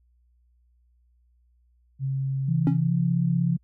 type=tone; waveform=sine; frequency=134.9 Hz; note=C#3; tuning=47 cents flat; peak=-24 dBFS; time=1.99-3.58 s; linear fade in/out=50 ms
type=tone with pitch glide; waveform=sine; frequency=163.9 to 171.16 Hz; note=E3 to F3; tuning=-10 to -35 cents; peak=-22 dBFS; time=2.48-3.57 s; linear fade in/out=10 ms; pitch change=+75 cents; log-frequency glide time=2.84-2.92 s
type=tone with exponential decay; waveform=triangle; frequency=275.7 Hz; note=C#4; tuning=9 cents flat; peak=-15 dBFS; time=2.67-2.83 s; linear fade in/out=1 ms; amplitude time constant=33 ms
effects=added 60 Hz sine -60 dBFS peak until 3.63 s